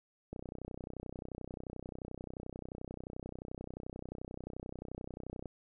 click train, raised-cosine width 2 ms, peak -29 dBFS, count 162, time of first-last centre 0.33-5.457 s, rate 31.4 Hz, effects none

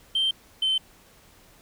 sine tone pair in turn, 3136 / 3082 Hz, G7 / G7, 0 / -30 cents, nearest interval unison, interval 30 cents, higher first, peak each -19 dBFS, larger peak neither, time 0.15-0.31 / 0.62-0.78 s, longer neither, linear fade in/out 5 ms, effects tanh soft clip ceiling -18 dBFS + pink hiss -55 dBFS RMS until 1.61 s

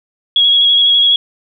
sine tone with vibrato, 3322 Hz, G#7, in tune, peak -7 dBFS, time 0.36-1.16 s, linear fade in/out 2 ms, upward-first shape square, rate 12 Hz, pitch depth 15 cents each way, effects none

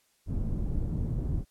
pink low-pass noise, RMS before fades -30 dBFS, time 0.26-1.45 s, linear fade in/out 50 ms, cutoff 200 Hz, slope 12 dB/octave, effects white hiss -69 dBFS RMS until 1.5 s + low-pass 12000 Hz 12 dB/octave

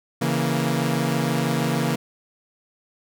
sawtooth chord, A# diminished, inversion first, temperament equal with one note detuned, 138.59 / 164.81 / 233.8 Hz, C#3 / E3 / A#3, 0 / 0 / +5 cents, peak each -21 dBFS, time 0.21-1.96 s, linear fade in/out 10 ms, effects none

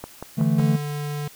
click train, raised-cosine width 1 ms, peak -18 dBFS, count 4, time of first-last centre 0.04-0.598 s, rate 5.38 Hz
triangle chord, D suspended second, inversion none, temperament just, 146.83 / 165.19 / 220.2 Hz, D3 / E3 / A3, 0 / +4 / +2 cents, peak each -20 dBFS, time 0.37-0.77 s, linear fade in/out 20 ms
square tone, 146.83 Hz, D3, in tune, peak -27 dBFS, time 0.58-1.28 s, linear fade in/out 5 ms
effects white hiss -47 dBFS RMS until 1.35 s

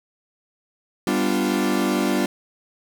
40% pulse chord, G dominant seventh, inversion none, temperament equal, 196 / 246.9 / 293.7 / 349.2 Hz, G3 / B3 / D4 / F4, 0 / 0 / 0 / 0 cents, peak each -24 dBFS, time 1.07-2.26 s, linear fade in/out 2 ms, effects none

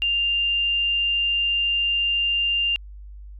sine tone, 2794 Hz, F7, in tune, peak -19 dBFS, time 0.02-2.76 s, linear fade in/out 0 ms, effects added 50 Hz sine -37 dBFS peak until 3.39 s

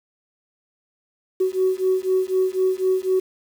sine beating tone pair, 372.6 / 376.6 Hz, F#4 / F#4, +12 / +31 cents, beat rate 4 Hz, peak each -20 dBFS, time 1.4-3.2 s, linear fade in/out 10 ms, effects tanh soft clip ceiling -11 dBFS + 7-bit

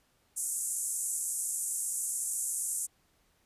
pink band-pass noise, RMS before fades -34 dBFS, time 0.36-2.87 s, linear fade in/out 20 ms, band 7200 to 11000 Hz, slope 48 dB/octave, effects pink hiss -70 dBFS RMS until 3.45 s + resampled to 32000 Hz

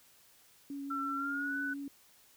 sine tone with vibrato, 279.7 Hz, C#4, 16 cents sharp, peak -38 dBFS, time 0.7-1.88 s, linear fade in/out 2 ms, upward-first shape sine, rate 5.7 Hz, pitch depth 12 cents each way
sine tone with pitch glide, 1345 to 1492.4 Hz, E6 to F#6, +34 to +14 cents, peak -34 dBFS, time 0.9-1.74 s, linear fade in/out 10 ms, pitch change +180 cents, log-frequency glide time 1.13-1.55 s
effects white hiss -63 dBFS RMS until 2.36 s

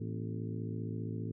harmonic tone with a mistuned harmonic, 55 Hz, A1, in tune, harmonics 2 / 3 / 4 / 5 / 6 / 7 / 8, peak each -38 / -42 / -44 / -46 / -48 / -49 / -50 dBFS, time 0-1.32 s, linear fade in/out 10 ms, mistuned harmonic 4, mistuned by +110 cents, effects none

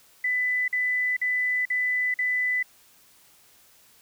sine tone bursts, 1997 Hz, B6, 19 cents sharp, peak -22 dBFS, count 5, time 0.24-2.628 s, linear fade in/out 5 ms, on 440 ms, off 47 ms, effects white hiss -57 dBFS RMS until 4.01 s

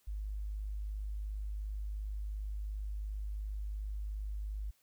sine tone, 51.4 Hz, G#1, 17 cents flat, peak -36 dBFS, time 0.07-4.71 s, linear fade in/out 10 ms, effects white hiss -72 dBFS RMS until 4.82 s

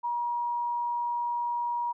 sine tone, 955 Hz, A#5, 42 cents sharp, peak -27 dBFS, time 0.03-1.93 s, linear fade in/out 20 ms, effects none

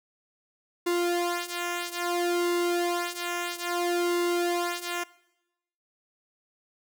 sawtooth tone with flanger, 349.2 Hz, F4, in tune, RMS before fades -28 dBFS, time 0.86-5.04 s, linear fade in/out 10 ms, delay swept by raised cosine 1.6 to 3.1 ms, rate 0.6 Hz, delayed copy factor -0.8, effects noise-tail reverb RT60 0.9 s tail -21 dB re dry

